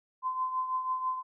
sine tone with tremolo, 1029 Hz, C6, 29 cents flat, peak -26 dBFS, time 0.22-1.23 s, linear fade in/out 50 ms, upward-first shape triangle, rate 6.1 Hz, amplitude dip 65%, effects none

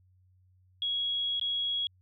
sine tone with dropouts, 3322 Hz, G#7, in tune, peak -28 dBFS, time 0.82-1.87 s, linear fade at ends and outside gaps 1 ms, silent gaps 1.397-1.413 s, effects added 92 Hz sine -61 dBFS peak until 2.01 s

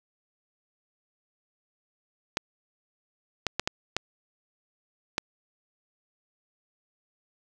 clicks, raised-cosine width 0.2 ms, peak -8 dBFS, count 6, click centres 2.371 / 3.467 / 3.596 / 3.675 / 3.966 / 5.181 s, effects none

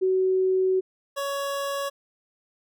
sine / 25% pulse tone pair in turn, 375.3 / 558.9 Hz, F#4 / C#5, +25 / +14 cents, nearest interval perfect fifth, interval 689 cents, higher second, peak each -19 / -23 dBFS, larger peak first, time 0.01-0.81 / 1.16-1.9 s, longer first, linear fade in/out 20 ms, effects none

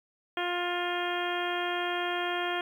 harmonic tone with a mistuned harmonic, 352.4 Hz, F4, 16 cents sharp, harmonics 1 / 2 / 3 / 4 / 5 / 6 / 7 / 8 / 9, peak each -34 / -34 / -38 / -37 / -37 / -43 / -41 / -43 / -39 dBFS, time 0.37-2.61 s, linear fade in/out 2 ms, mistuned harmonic 9, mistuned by +32 cents, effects 10-bit

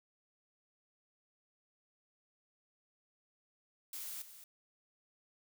blue noise with echo, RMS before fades -44 dBFS, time 3.93-4.22 s, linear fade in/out 2 ms, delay 220 ms, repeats 1, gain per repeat -11 dB, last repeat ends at 4.44 s, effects none

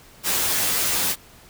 white noise with comb filter, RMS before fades -22 dBFS, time 0.23-1.16 s, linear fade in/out 50 ms, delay 11 ms, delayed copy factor +0.9, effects pink hiss -49 dBFS RMS until 1.49 s

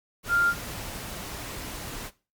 sine tone in noise, 1396.9 Hz, F6, in tune, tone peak -20 dBFS, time 0.28-0.54 s, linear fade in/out 50 ms, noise pink, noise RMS -37 dBFS, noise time 0.23-2.11 s, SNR +14 dB, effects noise-tail reverb RT60 0.3 s tail -17 dB re dry + Opus 48 kbps

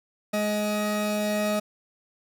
40% pulse tone pair together, 210 / 629.3 Hz, G#3 / D#5, +19 / +19 cents, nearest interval octave + perfect fifth, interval 1900 cents, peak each -26 dBFS, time 0.33-1.6 s, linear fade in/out 10 ms, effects none

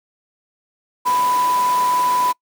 sine tone in noise, 994 Hz, B5, 11 cents sharp, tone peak -15 dBFS, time 1.05-2.33 s, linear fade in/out 20 ms, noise pink, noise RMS -28 dBFS, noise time 1.05-2.33 s, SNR +10 dB, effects noise-tail reverb RT60 0.1 s tail -25 dB re dry + high-pass 300 Hz 12 dB/octave

